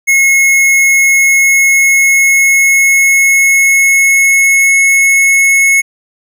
square tone with pitch glide, 2173 to 2187 Hz, C#7 to C#7, -35 to -24 cents, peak -6 dBFS, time 0.07-5.82 s, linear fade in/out 20 ms, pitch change +11 cents, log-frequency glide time 0.93-5.17 s, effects none

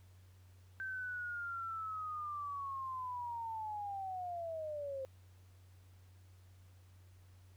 sine linear sweep, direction down, 1558 to 523.3 Hz, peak -39 dBFS, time 0.8-5.05 s, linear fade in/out 0 ms, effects added 92 Hz sine -58 dBFS peak until 7.56 s + pink hiss -71 dBFS RMS until 7.56 s

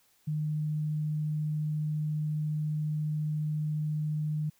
sine tone, 152.4 Hz, D#3, 36 cents flat, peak -28 dBFS, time 0.27-4.5 s, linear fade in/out 10 ms, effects white hiss -67 dBFS RMS until 4.59 s

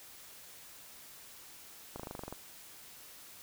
slowing click train, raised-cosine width 1 ms, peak -27 dBFS, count 10, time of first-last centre 1.96-2.326 s, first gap 36 ms, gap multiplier 1.03, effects white hiss -53 dBFS RMS until 3.42 s

